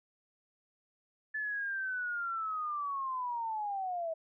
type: linear sweep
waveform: sine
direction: down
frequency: 1743 to 637 Hz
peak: -33 dBFS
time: 1.34-4.14 s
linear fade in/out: 10 ms
effects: none